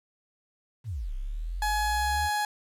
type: exponential two-way sweep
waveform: sine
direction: down then up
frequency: 130.81 to 31.68 to 78.8 Hz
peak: -30 dBFS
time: 0.84-2.3 s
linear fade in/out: 50 ms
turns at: 1.13 s
type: tone with pitch glide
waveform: 30% pulse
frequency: 843 to 837.2 Hz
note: G#5 to G#5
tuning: +26 to +14 cents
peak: -23 dBFS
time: 1.62-2.45 s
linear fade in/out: 2 ms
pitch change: -12 cents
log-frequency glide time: 1.85-2.13 s
effects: resampled to 32000 Hz + 10-bit